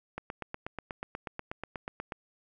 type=click train; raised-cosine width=0.5 ms; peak=-21 dBFS; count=17; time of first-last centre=0.18-2.122 s; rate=8.24 Hz; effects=none